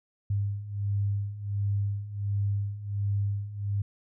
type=beating tone pair; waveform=sine; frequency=100 / 101.4 Hz; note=G2 / G#2; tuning=+35 / -41 cents; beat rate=1.4 Hz; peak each=-32 / -28 dBFS; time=0.3-3.82 s; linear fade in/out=5 ms; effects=none